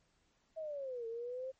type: linear two-way sweep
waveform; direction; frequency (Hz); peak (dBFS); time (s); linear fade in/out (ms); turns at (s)
sine; down then up; 650 to 450 to 531; -39; 0.56-1.52; 20; 1.07
effects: pink hiss -75 dBFS RMS until 1.59 s + MP3 32 kbps